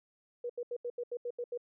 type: tone bursts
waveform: sine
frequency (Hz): 482.7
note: B4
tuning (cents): -40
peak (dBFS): -34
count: 9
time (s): 0.44-1.576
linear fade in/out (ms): 5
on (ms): 56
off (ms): 79
effects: none